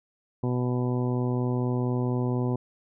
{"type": "harmonic tone", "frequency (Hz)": 124.2, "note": "B2", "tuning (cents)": 10, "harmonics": [1, 2, 3, 4, 5, 6, 7, 8], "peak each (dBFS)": [-26, -29, -32, -37, -42, -43, -42, -42], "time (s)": [0.43, 2.56], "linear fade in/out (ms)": 5, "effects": []}